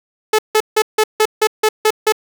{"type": "tone bursts", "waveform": "sawtooth", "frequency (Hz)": 431.9, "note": "A4", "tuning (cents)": -32, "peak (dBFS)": -6, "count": 9, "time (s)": [0.33, 2.123], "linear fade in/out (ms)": 5, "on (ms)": 57, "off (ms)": 160, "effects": []}